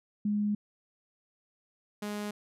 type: tone pair in turn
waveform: sine / sawtooth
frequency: 207.7 / 207.7 Hz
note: G#3 / G#3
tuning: 0 / 0 cents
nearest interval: unison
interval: 0 cents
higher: neither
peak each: -26 / -30 dBFS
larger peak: first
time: 0.25-0.55 / 2.02-2.31 s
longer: first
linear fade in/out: 5 ms
effects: resampled to 32000 Hz